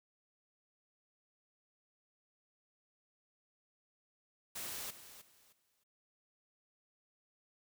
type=noise with echo; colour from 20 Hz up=white; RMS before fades=-43 dBFS; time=4.55-4.91 s; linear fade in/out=10 ms; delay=310 ms; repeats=3; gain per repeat=-12 dB; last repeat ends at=5.84 s; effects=none